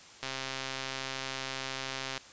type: click train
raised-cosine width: 0.2 ms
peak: -18 dBFS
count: 260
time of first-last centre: 0.23-2.177 s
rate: 133 Hz
effects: white hiss -52 dBFS RMS until 2.32 s + resampled to 16000 Hz